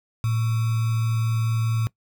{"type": "tone with sample-and-hold", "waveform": "sine", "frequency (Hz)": 113.1, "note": "A2", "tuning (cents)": 48, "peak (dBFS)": -20, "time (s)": [0.24, 1.87], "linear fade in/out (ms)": 0, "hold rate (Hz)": 1225, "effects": ["noise-tail reverb RT60 0.1 s tail -21 dB re dry"]}